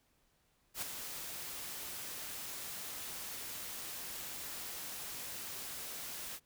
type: noise with ADSR envelope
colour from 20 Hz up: white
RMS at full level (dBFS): -37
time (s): 0.74-6.4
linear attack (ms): 83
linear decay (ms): 7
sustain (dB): -7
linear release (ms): 53
effects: pink hiss -74 dBFS RMS until 6.45 s